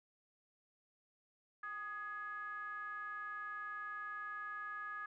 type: ring-modulated tone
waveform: triangle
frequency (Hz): 220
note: A3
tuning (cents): 0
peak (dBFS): -37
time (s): 1.63-5.06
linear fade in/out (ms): 5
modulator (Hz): 1460
effects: none